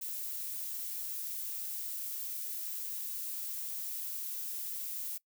violet noise, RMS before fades -39 dBFS, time 0.01-5.18 s, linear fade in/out 10 ms, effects noise-tail reverb RT60 0.1 s tail -21 dB re dry

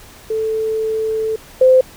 sine tone pair in turn, 440 / 516.4 Hz, A4 / C5, 0 / -23 cents, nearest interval minor third, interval 277 cents, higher second, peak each -16 / -6 dBFS, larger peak second, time 0.3-1.36 / 1.61-1.81 s, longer first, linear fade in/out 5 ms, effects pink hiss -41 dBFS RMS until 1.96 s

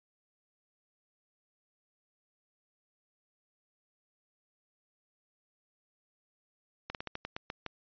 slowing click train, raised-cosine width 0.3 ms, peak -21 dBFS, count 9, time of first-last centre 6.9-7.663 s, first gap 48 ms, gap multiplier 1.19, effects resampled to 11025 Hz

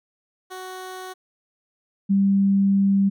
15% pulse / sine tone pair in turn, 371.8 / 196.95 Hz, F#4 / G3, +8 / +8 cents, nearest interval major seventh, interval 1100 cents, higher first, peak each -27 / -15 dBFS, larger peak second, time 0.5-1.14 / 2.09-3.1 s, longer second, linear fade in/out 20 ms, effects none

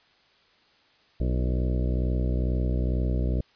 harmonic tone with a mistuned harmonic, 62.2 Hz, B1, 13 cents sharp, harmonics 1 / 2 / 3 / 4 / 5 / 6 / 7 / 8 / 9 / 10, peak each -24 / -30 / -34 / -36 / -38 / -40 / -41 / -42 / -43 / -44 dBFS, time 1.2-3.41 s, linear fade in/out 5 ms, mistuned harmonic 6, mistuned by -57 cents, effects white hiss -61 dBFS RMS until 3.55 s + resampled to 11025 Hz

